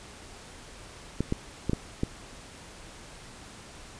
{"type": "clicks", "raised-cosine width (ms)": 3, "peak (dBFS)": -13, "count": 5, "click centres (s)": [1.206, 1.324, 1.696, 1.733, 2.034], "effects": ["pink hiss -47 dBFS RMS until 3.99 s", "resampled to 22050 Hz"]}